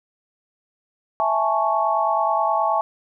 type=chord; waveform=sine; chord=A major seventh; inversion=second; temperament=equal; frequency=659.3 / 830.6 / 880 / 1108.7 Hz; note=E5 / G#5 / A5 / C#6; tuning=0 / 0 / 0 / 0 cents; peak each=-23 dBFS; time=1.2-2.81 s; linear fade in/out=0 ms; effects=none